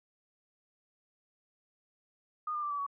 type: tone with pitch steps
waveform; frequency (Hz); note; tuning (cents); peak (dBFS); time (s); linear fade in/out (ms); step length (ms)
sine; 1227 / 1201.1 / 1175.7 / 1150.8 / 1126.5; D#6 / D6 / D6 / D6 / C#6; -25 / +39 / +2 / -36 / +28; -32; 2.47-2.865; 5; 79
effects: none